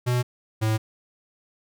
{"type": "tone pair in turn", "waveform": "square", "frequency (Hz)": [123.47, 109.62], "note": ["B2", "A2"], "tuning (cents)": [0, -6], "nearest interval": "major second", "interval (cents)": 206, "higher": "first", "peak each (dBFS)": -21, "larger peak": "neither", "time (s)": [[0.06, 0.23], [0.61, 0.78]], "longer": "neither", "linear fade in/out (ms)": 20, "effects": []}